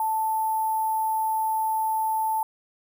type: tone with sample-and-hold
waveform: sine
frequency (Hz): 880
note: A5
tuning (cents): 0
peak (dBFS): -22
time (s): 0-2.43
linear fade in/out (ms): 2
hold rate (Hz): 11025
effects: none